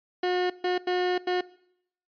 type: tone bursts at uneven times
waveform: 30% pulse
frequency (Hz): 361.2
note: F#4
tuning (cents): -42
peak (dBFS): -21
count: 4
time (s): 0.23-0.5 / 0.64-0.78 / 0.87-1.18 / 1.27-1.41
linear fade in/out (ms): 5
effects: noise-tail reverb RT60 0.7 s tail -20 dB re dry + resampled to 11025 Hz